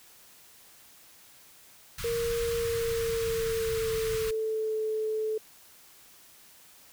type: band-stop noise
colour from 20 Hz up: pink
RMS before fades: -37 dBFS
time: 1.98-4.31 s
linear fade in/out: 5 ms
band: 180 to 1100 Hz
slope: 48 dB/octave
type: tone with pitch glide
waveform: sine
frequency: 466.2 to 435 Hz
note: A#4 to A4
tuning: 0 to -20 cents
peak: -27 dBFS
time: 2.04-5.38 s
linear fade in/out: 5 ms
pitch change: -120 cents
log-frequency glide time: 2.47-4.79 s
effects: white hiss -55 dBFS RMS until 6.92 s